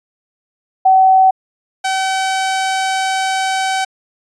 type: tone pair in turn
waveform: sine / sawtooth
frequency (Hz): 759 / 763.8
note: F#5 / G5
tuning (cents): +44 / -45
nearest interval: unison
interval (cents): 11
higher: second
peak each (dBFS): -6 / -11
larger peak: first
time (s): 0.85-1.31 / 1.84-3.85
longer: second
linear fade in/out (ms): 10
effects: resampled to 22050 Hz